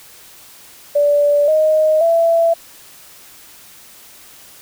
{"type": "tone with pitch steps", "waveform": "sine", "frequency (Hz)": [581, 622.7, 667.4], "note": ["D5", "D#5", "E5"], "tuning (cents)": [-19, 1, 21], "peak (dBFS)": -10, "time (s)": [0.95, 2.54], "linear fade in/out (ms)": 10, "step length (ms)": 530, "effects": ["white hiss -42 dBFS RMS until 4.61 s"]}